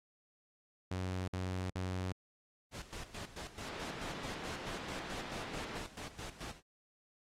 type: tone bursts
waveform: sawtooth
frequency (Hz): 92.4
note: F#2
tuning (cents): -2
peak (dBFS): -32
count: 3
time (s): 0.91-2.124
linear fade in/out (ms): 5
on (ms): 370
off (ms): 52
type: noise with tremolo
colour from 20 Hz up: pink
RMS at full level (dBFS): -45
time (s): 2.71-6.62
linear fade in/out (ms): 50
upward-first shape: square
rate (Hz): 4.6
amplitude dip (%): 75
type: band-pass noise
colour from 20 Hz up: pink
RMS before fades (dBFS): -46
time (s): 3.64-5.82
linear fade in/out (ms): 50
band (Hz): 160 to 3600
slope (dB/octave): 12
effects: low-pass 8000 Hz 12 dB/octave + AAC 48 kbps

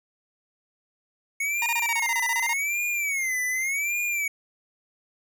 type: tone with vibrato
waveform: square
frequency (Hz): 2200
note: C#7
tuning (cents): -14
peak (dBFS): -25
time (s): 1.4-4.28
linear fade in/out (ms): 5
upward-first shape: sine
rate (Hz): 0.86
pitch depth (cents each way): 170
type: tone bursts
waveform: sawtooth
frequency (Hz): 932.3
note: A#5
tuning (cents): 0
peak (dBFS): -22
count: 14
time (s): 1.62-2.533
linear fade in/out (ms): 2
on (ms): 42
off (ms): 25
effects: none

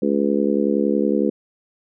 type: harmonic tone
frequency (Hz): 70.8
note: C#2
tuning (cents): +37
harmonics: 3 / 4 / 5 / 6 / 7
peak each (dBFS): -21 / -22 / -23 / -24 / -24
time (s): 0.02-1.3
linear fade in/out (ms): 5
effects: none

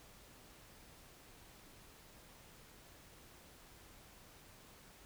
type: silence
effects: pink hiss -60 dBFS RMS until 5.05 s

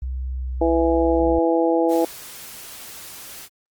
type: tone with pitch glide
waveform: sine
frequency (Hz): 64.3 to 62.65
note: C2 to B1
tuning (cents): -30 to +25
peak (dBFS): -24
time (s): 0.02-1.39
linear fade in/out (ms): 5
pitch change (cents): -45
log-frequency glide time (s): 0.34-0.61
type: harmonic tone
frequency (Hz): 165.8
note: E3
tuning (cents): +10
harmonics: 2 / 3 / 4 / 5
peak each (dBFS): -19 / -20 / -24 / -25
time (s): 0.61-2.05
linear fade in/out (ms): 5
type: noise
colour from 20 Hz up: white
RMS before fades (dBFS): -38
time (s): 1.88-3.49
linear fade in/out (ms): 50
effects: Opus 32 kbps

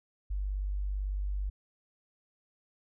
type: tone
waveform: sine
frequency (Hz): 49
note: G1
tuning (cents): 0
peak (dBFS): -30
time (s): 0.3-1.5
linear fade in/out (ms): 10
effects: none

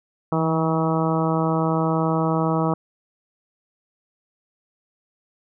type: harmonic tone with a mistuned harmonic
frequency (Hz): 160.7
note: E3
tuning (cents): -44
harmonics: 1 / 2 / 3 / 4 / 5 / 6 / 7 / 8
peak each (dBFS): -22 / -25 / -27 / -28 / -29 / -30 / -30 / -31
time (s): 0.32-2.74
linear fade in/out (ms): 2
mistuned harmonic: 1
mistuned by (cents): +31
effects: none

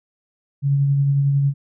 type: tone with tremolo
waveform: sine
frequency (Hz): 140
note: C#3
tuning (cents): +18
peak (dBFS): -13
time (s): 0.62-1.54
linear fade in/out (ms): 50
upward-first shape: triangle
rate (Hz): 11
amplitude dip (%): 30
effects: none

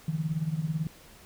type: tone with tremolo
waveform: sine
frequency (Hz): 158.2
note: D#3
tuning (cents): +29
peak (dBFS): -23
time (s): 0.08-0.87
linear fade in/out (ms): 2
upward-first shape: triangle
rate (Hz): 18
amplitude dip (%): 90
effects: pink hiss -53 dBFS RMS until 1.25 s

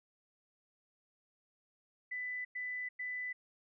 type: tone bursts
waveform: sine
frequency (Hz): 1995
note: B6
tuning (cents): +17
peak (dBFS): -37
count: 3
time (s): 2.11-3.33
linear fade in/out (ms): 10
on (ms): 340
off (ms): 100
effects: none

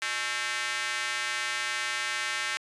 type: tone with high-pass filter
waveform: square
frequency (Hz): 121.2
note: B2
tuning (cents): -32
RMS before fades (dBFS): -31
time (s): 0.02-2.57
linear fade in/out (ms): 0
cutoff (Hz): 1800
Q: 1.8
effects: resampled to 22050 Hz

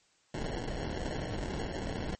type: noise with sample-and-hold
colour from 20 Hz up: pink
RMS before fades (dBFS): -36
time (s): 0.34-2.15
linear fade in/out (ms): 2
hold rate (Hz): 1225
effects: white hiss -68 dBFS RMS until 2.19 s + MP3 32 kbps

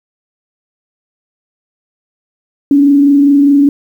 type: tone with frequency modulation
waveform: sine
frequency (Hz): 283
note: C#4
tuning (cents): +36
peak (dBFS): -4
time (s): 2.71-3.69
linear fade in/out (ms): 2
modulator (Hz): 24.9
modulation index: 0.31
effects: 7-bit

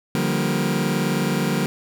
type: chord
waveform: sawtooth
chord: G minor seventh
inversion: second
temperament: just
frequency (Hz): 147 / 176.4 / 196 / 235.2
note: D3 / F3 / G3 / Bb3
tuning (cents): +2 / +18 / 0 / +16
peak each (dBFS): -21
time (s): 0.15-1.66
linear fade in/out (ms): 0
effects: none

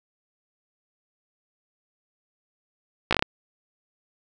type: slowing click train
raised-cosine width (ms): 0.3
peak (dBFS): -4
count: 6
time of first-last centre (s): 3.11-3.224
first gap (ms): 16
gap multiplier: 1.18
effects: none

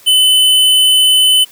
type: tone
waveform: square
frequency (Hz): 3023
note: F#7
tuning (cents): +36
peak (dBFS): -7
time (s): 0.06-1.45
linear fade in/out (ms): 20
effects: white hiss -42 dBFS RMS until 1.51 s

